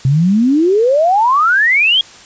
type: exponential sweep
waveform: sine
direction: up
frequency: 127.3 to 3322 Hz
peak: -8 dBFS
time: 0.05-2.01 s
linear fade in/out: 2 ms
effects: white hiss -38 dBFS RMS until 2.25 s + resampled to 16000 Hz